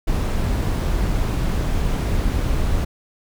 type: noise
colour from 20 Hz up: brown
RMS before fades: -20 dBFS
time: 0.07-2.85 s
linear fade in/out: 10 ms
effects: none